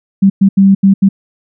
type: tone bursts at uneven times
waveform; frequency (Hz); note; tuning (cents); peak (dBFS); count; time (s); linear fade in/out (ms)
sine; 195.1; G3; -8; -3; 5; 0.22-0.3 / 0.41-0.49 / 0.57-0.75 / 0.83-0.94 / 1.02-1.09; 10
effects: none